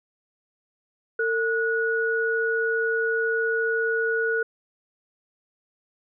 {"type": "tone pair together", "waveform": "sine", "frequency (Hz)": [452.4, 1461], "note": ["A4", "F#6"], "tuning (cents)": [48, -22], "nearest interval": "octave + minor sixth", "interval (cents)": 2030, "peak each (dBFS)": -24, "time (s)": [1.19, 4.43], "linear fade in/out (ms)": 5, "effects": []}